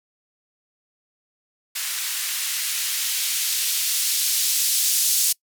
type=noise with band-pass filter sweep; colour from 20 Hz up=violet; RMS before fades=-23 dBFS; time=1.75-5.33 s; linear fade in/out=10 ms; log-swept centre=1700 to 4900 Hz; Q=0.83; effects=noise-tail reverb RT60 0.1 s tail -25 dB re dry